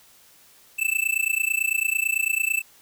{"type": "tone with amplitude modulation", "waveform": "square", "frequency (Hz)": 2642, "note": "E7", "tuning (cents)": 3, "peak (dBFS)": -18, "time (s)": [0.78, 2.62], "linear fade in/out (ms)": 20, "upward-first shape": "sine", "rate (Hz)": 29, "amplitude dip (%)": 95, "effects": ["white hiss -54 dBFS RMS until 2.81 s"]}